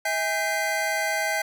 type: tone cluster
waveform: square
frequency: 644 / 818 / 1551 / 2055 Hz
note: E5 / G#5 / G6 / C7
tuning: -41 / -26 / -19 / -32 cents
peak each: -30 dBFS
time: 0.05-1.42 s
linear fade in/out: 5 ms
effects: none